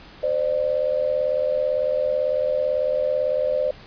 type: tone pair together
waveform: sine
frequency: 519 / 597 Hz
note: C5 / D5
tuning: -14 / +28 cents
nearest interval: major second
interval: 242 cents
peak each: -22 dBFS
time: 0.23-3.71 s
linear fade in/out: 5 ms
effects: pink hiss -45 dBFS RMS until 3.86 s + resampled to 11025 Hz